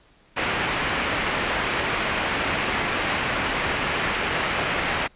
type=low-pass noise; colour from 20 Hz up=white; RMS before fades=-25 dBFS; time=0.36-5.08 s; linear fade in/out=20 ms; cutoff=2700 Hz; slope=24 dB/octave; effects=pink hiss -57 dBFS RMS until 5.15 s + resampled to 8000 Hz